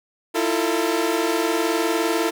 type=tone cluster; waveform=sawtooth; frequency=324.7 / 344.5 / 448.1 Hz; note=E4 / F4 / A4; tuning=-26 / -24 / +32 cents; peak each=-20 dBFS; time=0.34-2.31 s; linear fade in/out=20 ms; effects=none